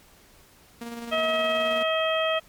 sawtooth tone with tremolo, 234.4 Hz, A#3, 10 cents sharp, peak -29 dBFS, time 0.81-1.83 s, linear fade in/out 5 ms, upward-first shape square, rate 19 Hz, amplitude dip 35%
harmonic tone, 640 Hz, D#5, 49 cents sharp, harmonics 1 / 2 / 3 / 4 / 5, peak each -24 / -29 / -33 / -31 / -30 dBFS, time 1.11-2.4 s, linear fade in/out 20 ms
effects pink hiss -55 dBFS RMS until 2.48 s + MP3 96 kbps

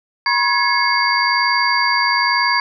sine tone cluster, 970 / 1071 / 1677 / 2174 / 4672 Hz, B5 / C6 / G#6 / C#7 / D8, -31 / +40 / +16 / -34 / -10 cents, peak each -20 dBFS, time 0.26-2.6 s, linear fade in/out 2 ms, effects none

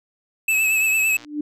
square tone with vibrato, 2599 Hz, E7, 25 cents flat, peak -17 dBFS, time 0.48-1.17 s, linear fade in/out 5 ms, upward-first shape triangle, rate 8.9 Hz, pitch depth 42 cents each way
click train, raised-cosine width 0.2 ms, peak -25 dBFS, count 88, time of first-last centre 0.51-1.247 s, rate 118 Hz
sine tone with exponential growth, 297.1 Hz, D4, 20 cents sharp, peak -19 dBFS, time 1.14-1.41 s, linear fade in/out 5 ms, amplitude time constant 57 ms
effects none

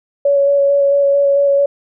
sine tone with vibrato, 562 Hz, C#5, 24 cents sharp, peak -9 dBFS, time 0.25-1.66 s, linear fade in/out 5 ms, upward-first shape square, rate 4.5 Hz, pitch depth 10 cents each way, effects none

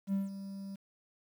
triangle tone with ADSR envelope, 196 Hz, G3, in tune, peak -25 dBFS, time 0.07-0.76 s, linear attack 61 ms, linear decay 160 ms, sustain -13 dB, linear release 10 ms, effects tanh soft clip ceiling -22 dBFS + 10-bit

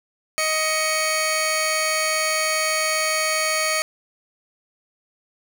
15% pulse tone pair together, 627.5 / 2236 Hz, D#5 / C#7, +15 / +14 cents, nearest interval octave + minor seventh, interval 2199 cents, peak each -16 dBFS, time 0.38-3.82 s, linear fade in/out 0 ms, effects 7-bit

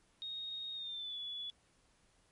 sine tone with pitch glide, 3729 to 3420 Hz, A#7 to A7, 0 to -50 cents, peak -40 dBFS, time 0.22-1.5 s, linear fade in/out 0 ms, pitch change -150 cents, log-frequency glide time 0.74-1.18 s, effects pink hiss -71 dBFS RMS until 2.31 s + MP3 48 kbps

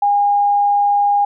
sine tone, 814 Hz, G#5, 35 cents flat, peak -11 dBFS, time 0.02-1.25 s, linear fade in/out 5 ms, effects none

